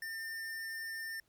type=tone; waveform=square; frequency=1802 Hz; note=A6; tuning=41 cents sharp; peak=-40 dBFS; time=0.02-1.2 s; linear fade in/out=2 ms; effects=pink hiss -75 dBFS RMS until 1.28 s